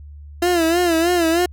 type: tone with vibrato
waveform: 30% pulse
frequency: 340.1 Hz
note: F4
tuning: 46 cents flat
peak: -12 dBFS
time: 0.42-1.46 s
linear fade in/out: 5 ms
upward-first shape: sine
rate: 3.2 Hz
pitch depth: 91 cents each way
effects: added 73 Hz sine -35 dBFS peak until 1.52 s